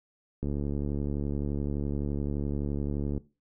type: click train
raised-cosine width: 3 ms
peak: -19 dBFS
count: 198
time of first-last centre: 0.43-3.178 s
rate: 71.7 Hz
effects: noise-tail reverb RT60 0.3 s tail -19 dB re dry